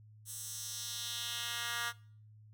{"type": "tone with high-pass filter sweep", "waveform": "10% pulse", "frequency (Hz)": 236.4, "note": "A#3", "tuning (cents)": 24, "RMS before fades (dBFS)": -40, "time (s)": [0.25, 1.93], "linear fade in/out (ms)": 50, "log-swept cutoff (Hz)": [8600, 1600], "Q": 1.5, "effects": ["noise-tail reverb RT60 0.5 s tail -22 dB re dry", "added 107 Hz sine -55 dBFS peak until 2.53 s"]}